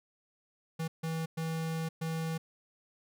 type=tone bursts at uneven times; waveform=square; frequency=162.1 Hz; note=E3; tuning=29 cents flat; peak=-33 dBFS; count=4; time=0.79-0.88 / 1.03-1.26 / 1.37-1.89 / 2.01-2.38 s; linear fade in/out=10 ms; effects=none